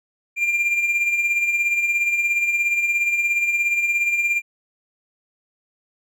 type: tone with tremolo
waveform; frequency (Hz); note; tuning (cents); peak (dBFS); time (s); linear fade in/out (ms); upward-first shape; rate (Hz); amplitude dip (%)
triangle; 2389; D7; +29; -14; 0.36-4.42; 50; sine; 17; 50
effects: none